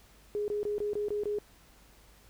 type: tone bursts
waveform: sine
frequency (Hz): 415.3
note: G#4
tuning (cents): 0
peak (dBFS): -29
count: 7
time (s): 0.35-1.386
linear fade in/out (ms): 0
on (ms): 130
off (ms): 21
effects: added 50 Hz sine -60 dBFS peak until 2.29 s + pink hiss -60 dBFS RMS until 2.29 s